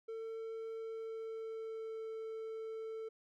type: tone with pitch glide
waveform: triangle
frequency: 448.8 to 444.2 Hz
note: A4 to A4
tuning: +34 to +16 cents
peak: -39 dBFS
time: 0.08-3.09 s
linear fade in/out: 10 ms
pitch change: -18 cents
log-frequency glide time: 0.77-2.08 s
effects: none